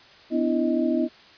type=tone cluster; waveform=sine; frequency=251.3 / 295.8 / 329.8 / 626 Hz; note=B3 / D4 / E4 / D#5; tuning=+30 / +13 / +1 / +10 cents; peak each=-24 / -28 / -24 / -29 dBFS; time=0.3-1.09 s; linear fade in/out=50 ms; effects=white hiss -50 dBFS RMS until 1.37 s + resampled to 11025 Hz